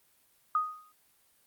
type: tone with exponential decay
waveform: sine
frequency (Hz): 1244.5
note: D#6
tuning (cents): 0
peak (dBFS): -22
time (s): 0.55-0.92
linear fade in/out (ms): 2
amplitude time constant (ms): 80
effects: white hiss -67 dBFS RMS until 1.46 s + Opus 32 kbps